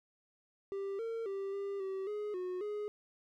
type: tone with pitch steps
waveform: triangle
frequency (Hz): 393.8 / 456 / 392.1 / 397.9 / 384.1 / 418.4 / 364.6 / 417.4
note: G4 / A#4 / G4 / G4 / G4 / G#4 / F#4 / G#4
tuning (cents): +8 / -38 / 0 / +26 / -35 / +13 / -25 / +9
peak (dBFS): -34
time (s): 0.72-2.88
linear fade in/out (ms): 0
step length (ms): 270
effects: none